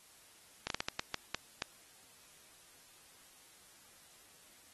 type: slowing click train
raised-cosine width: 0.2 ms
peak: -17 dBFS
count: 9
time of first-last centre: 0.67-1.621 s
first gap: 32 ms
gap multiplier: 1.36
effects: white hiss -61 dBFS RMS until 4.73 s + AAC 32 kbps